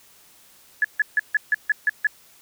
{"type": "tone bursts", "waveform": "sine", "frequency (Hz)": 1707, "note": "G#6", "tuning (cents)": 47, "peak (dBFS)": -15, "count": 8, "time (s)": [0.82, 2.07], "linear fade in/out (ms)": 2, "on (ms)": 25, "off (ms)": 150, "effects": ["white hiss -53 dBFS RMS until 2.41 s"]}